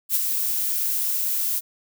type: noise with ADSR envelope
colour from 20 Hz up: violet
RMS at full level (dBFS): -19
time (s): 0.09-1.61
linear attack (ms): 63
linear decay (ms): 20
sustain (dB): -5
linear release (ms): 34
effects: none